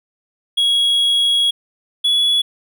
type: tone pair in turn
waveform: triangle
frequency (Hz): 3322 / 3390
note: G#7 / G#7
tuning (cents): 0 / +35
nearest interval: unison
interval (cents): 35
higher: second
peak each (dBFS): -11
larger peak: neither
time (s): 0.57-1.51 / 2.04-2.42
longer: first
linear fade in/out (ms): 10
effects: none